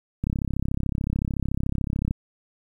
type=click train; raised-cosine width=5 ms; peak=-13 dBFS; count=64; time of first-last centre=0.24-2.109 s; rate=33.7 Hz; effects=9-bit